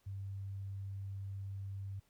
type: tone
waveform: sine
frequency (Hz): 98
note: G2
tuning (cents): 0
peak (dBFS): -40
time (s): 0.06-2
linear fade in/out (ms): 10
effects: pink hiss -74 dBFS RMS until 2.09 s